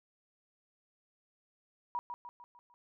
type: tone with echo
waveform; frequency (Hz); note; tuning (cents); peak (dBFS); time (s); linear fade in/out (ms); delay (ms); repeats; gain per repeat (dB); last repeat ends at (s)
sine; 964; B5; -42; -32; 1.95-1.99; 0; 150; 5; -6; 2.74
effects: none